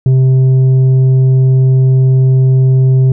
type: tone with tanh clipping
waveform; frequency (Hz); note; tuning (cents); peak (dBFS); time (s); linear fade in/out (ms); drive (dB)
sine; 130.81; C3; 0; -6; 0.06-3.12; 2; 5
effects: none